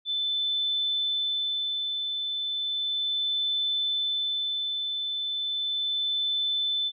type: tone with tremolo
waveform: sine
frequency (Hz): 3520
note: A7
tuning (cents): 0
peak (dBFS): -24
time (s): 0.05-6.92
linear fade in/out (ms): 50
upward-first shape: sine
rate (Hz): 0.35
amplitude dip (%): 35
effects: none